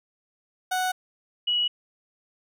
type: tone pair in turn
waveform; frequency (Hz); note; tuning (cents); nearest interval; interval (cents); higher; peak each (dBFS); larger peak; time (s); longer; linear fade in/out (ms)
30% pulse / sine; 740 / 2923; F#5 / F#7; 0 / -22; 2 octaves; 2378; second; -21; neither; 0.71-0.92 / 1.47-1.68; neither; 10
effects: none